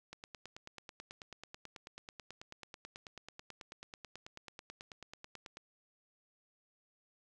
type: click train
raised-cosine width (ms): 0.2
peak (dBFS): -30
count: 51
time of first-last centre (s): 0.13-5.571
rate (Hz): 9.19
effects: none